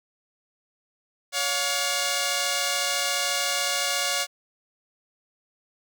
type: tone pair together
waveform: 5% pulse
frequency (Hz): 562.8 / 712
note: C#5 / F5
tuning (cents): +26 / +33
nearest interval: major third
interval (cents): 407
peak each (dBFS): -15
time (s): 1.32-4.27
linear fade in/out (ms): 50
effects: none